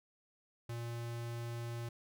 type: tone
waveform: square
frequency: 117.7 Hz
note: A#2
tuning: 17 cents sharp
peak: -40 dBFS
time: 0.69-1.89 s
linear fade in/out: 5 ms
effects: none